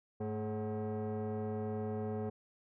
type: tone with frequency modulation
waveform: sine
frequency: 102.6 Hz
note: G#2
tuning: 21 cents flat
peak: -32 dBFS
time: 0.2-2.3 s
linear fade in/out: 10 ms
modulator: 322 Hz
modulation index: 1.5
effects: tanh soft clip ceiling -34 dBFS